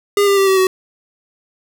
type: tone with pitch steps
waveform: square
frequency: 406 / 398.1 / 390.4 / 382.8 / 375.3 Hz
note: G#4 / G4 / G4 / G4 / F#4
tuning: -39 / +27 / -7 / -41 / +25 cents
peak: -11 dBFS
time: 0.17-0.67 s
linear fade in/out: 2 ms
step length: 100 ms
effects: none